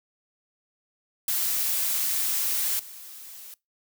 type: noise with level steps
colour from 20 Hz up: blue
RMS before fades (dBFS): -26 / -43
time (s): 1.28-3.54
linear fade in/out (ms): 2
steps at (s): 2.79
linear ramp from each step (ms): 5
effects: noise-tail reverb RT60 0.2 s tail -22 dB re dry